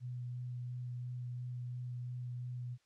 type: tone with vibrato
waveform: sine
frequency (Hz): 123.47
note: B2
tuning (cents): 0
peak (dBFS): -39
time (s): 0-2.78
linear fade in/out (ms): 50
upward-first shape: sine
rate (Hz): 2.9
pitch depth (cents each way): 11
effects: white hiss -75 dBFS RMS until 2.85 s + low-pass 6000 Hz 12 dB/octave